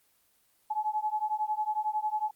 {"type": "beating tone pair", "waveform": "sine", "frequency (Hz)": [849, 860], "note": ["G#5", "A5"], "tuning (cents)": [38, -40], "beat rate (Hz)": 11, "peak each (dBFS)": -31, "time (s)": [0.7, 2.31], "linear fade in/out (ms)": 10, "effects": ["white hiss -68 dBFS RMS until 2.35 s", "Opus 24 kbps"]}